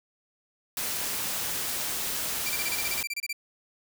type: noise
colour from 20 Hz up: white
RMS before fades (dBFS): -31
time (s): 0.77-3.03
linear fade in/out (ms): 2
type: tone bursts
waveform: sawtooth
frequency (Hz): 2351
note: D7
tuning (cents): +1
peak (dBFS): -26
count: 14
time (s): 2.46-3.329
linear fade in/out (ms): 5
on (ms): 37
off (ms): 27
effects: none